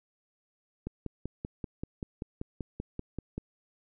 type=click train; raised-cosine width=3 ms; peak=-22 dBFS; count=14; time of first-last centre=0.87-3.38 s; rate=5.18 Hz; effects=none